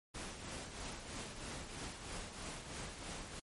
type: noise with tremolo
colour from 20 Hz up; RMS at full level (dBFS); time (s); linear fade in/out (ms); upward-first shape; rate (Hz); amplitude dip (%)
pink; -44; 0.14-3.4; 10; triangle; 3.1; 55
effects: MP3 48 kbps